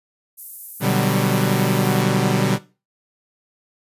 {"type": "high-pass noise", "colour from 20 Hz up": "pink", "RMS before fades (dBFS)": -34, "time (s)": [0.37, 2.03], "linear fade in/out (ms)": 20, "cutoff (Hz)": 11000, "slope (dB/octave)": 24}
{"type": "chord", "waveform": "sawtooth", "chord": "G major seventh", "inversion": "first", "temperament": "equal with one note detuned", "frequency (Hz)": [123.47, 148.62, 185, 196], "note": ["B2", "D3", "F#3", "G3"], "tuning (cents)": [0, 21, 0, 0], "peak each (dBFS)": -18, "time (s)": [0.8, 2.59], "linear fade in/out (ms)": 50}
{"effects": ["noise-tail reverb RT60 0.3 s tail -17 dB re dry", "resampled to 32000 Hz"]}